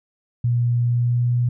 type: tone with pitch glide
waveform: sine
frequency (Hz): 120.2 to 121.67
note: B2 to B2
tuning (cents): -46 to -25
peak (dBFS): -16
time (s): 0.44-1.49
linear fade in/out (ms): 5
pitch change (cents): +21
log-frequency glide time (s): 0.86-1.34
effects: none